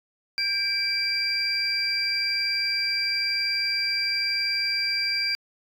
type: tone cluster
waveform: sine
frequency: 1595 / 2327 / 4753 Hz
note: G6 / D7 / D8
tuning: +30 / -17 / +20 cents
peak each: -33 / -27 / -24 dBFS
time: 0.38-5.35 s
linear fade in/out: 0 ms
effects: tanh soft clip ceiling -16 dBFS